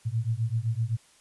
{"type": "beating tone pair", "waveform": "sine", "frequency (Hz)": [110, 117.8], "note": ["A2", "A#2"], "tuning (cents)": [0, 19], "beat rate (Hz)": 7.8, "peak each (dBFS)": -28, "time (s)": [0.05, 0.97], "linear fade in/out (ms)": 20, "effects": ["white hiss -59 dBFS RMS until 1.2 s", "resampled to 24000 Hz"]}